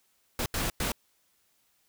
pink noise bursts at uneven times, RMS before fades -30 dBFS, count 3, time 0.39-0.46 / 0.54-0.7 / 0.8-0.92 s, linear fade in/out 2 ms, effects white hiss -70 dBFS RMS until 1.88 s

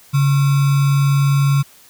sine tone with sample-and-hold, 140 Hz, C#3, 18 cents sharp, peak -11 dBFS, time 0.13-1.63 s, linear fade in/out 20 ms, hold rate 1225 Hz, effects white hiss -47 dBFS RMS until 1.89 s

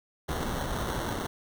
pink noise with sample-and-hold, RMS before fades -32 dBFS, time 0.28-1.27 s, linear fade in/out 10 ms, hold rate 2450 Hz, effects none

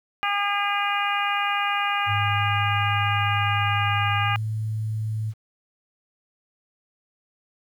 harmonic tone, 405.5 Hz, G#4, 41 cents flat, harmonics 2 / 3 / 4 / 5 / 6 / 7, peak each -27 / -26 / -30 / -32 / -29 / -31 dBFS, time 0.23-4.36 s, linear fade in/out 0 ms
sine tone with pitch glide, 104 to 109.11 Hz, G#2 to A2, +3 to -14 cents, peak -24 dBFS, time 2.06-5.34 s, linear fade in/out 50 ms, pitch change +83 cents, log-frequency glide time 4.21-4.31 s
effects 9-bit

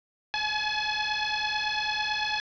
10% pulse beating tone pair, 846 / 855 Hz, G#5 / A5, +32 / -50 cents, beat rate 9 Hz, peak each -21 dBFS, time 0.34-2.4 s, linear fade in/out 0 ms, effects resampled to 11025 Hz + 7-bit

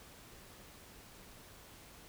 silence, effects pink hiss -56 dBFS RMS until 2.08 s

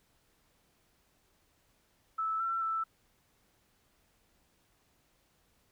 sine tone with pitch steps, 1311 / 1346 / 1323 Hz, E6 / E6 / E6, -10 / +36 / +6 cents, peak -30 dBFS, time 2.18-2.84 s, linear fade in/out 10 ms, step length 220 ms, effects pink hiss -71 dBFS RMS until 5.71 s

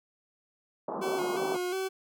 white band-pass noise, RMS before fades -35 dBFS, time 0.88-1.57 s, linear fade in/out 5 ms, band 170 to 1100 Hz, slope 48 dB/octave
40% pulse tone with vibrato, 370 Hz, F#4, in tune, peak -29 dBFS, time 1.01-1.89 s, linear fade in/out 20 ms, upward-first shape square, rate 2.8 Hz, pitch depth 48 cents each way
effects none

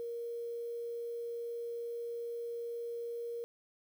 sine tone with quantisation, 470.4 Hz, A#4, 16 cents sharp, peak -37 dBFS, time 0-3.44 s, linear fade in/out 0 ms, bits 10, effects none

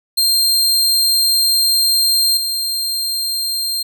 sawtooth tone with level steps, 4185 Hz, C8, in tune, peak -9 / -15 dBFS, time 0.17-3.83 s, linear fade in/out 10 ms, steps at 2.37 s, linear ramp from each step 2 ms, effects none

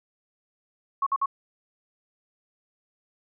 sine tone bursts, 1100 Hz, C#6, 14 cents flat, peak -21 dBFS, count 3, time 1.02-1.259 s, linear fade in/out 5 ms, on 45 ms, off 52 ms, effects none

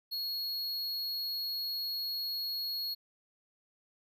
square tone, 4322 Hz, C#8, 45 cents flat, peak -34 dBFS, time 0.11-2.95 s, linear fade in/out 20 ms, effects none

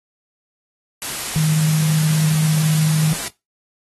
sine tone in noise, 155.56 Hz, D#3, in tune, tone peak -14 dBFS, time 1.36-3.13 s, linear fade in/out 0 ms, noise white, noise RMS -26 dBFS, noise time 1.02-3.28 s, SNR +9 dB, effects noise-tail reverb RT60 0.2 s tail -19 dB re dry + AAC 32 kbps

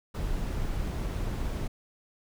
brown noise, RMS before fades -31 dBFS, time 0.14-1.68 s, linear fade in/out 10 ms, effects none

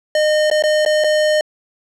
square tone with dropouts, 611 Hz, D#5, 32 cents flat, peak -13 dBFS, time 0.15-1.41 s, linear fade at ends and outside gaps 2 ms, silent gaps 0.501-0.513 / 0.624-0.637 / 0.851-0.861 / 1.039-1.043 s, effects low-pass 7000 Hz 12 dB/octave + 9-bit

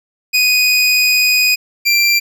25% pulse tone pair in turn, 2489 / 2363 Hz, D#7 / D7, 0 / +10 cents, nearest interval minor second, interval 90 cents, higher first, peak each -6 dBFS, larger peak neither, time 0.33-1.56 / 1.85-2.2 s, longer first, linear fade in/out 20 ms, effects none

